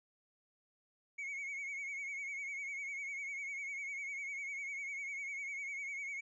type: tone with vibrato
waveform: triangle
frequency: 2217 Hz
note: C#7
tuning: in tune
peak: -38 dBFS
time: 1.18-6.21 s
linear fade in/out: 10 ms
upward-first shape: triangle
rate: 10 Hz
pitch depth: 73 cents each way
effects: resampled to 22050 Hz